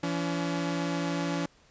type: tone pair together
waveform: sawtooth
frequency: 169.05 / 284.3 Hz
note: E3 / C#4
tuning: +44 / +44 cents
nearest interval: major sixth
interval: 900 cents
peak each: -27 dBFS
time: 0.03-1.46 s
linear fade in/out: 5 ms
effects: pink hiss -61 dBFS RMS until 1.7 s + resampled to 16000 Hz